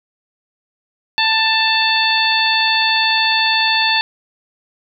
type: harmonic tone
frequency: 886 Hz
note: A5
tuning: 12 cents sharp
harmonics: 1 / 2 / 3 / 4 / 5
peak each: -19 / -19 / -19 / -19 / -19 dBFS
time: 1.18-4.01 s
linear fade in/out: 0 ms
effects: none